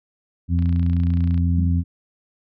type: harmonic tone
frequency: 86 Hz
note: F2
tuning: 26 cents flat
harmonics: 1 / 2 / 3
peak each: -17 / -23 / -27 dBFS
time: 0.48-1.84 s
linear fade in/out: 50 ms
type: click train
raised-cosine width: 0.3 ms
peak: -26 dBFS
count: 24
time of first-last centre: 0.59-1.378 s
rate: 29.2 Hz
type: tone with exponential decay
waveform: sine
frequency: 196 Hz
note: G3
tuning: in tune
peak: -22 dBFS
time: 1.58-1.83 s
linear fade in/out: 5 ms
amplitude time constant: 54 ms
effects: none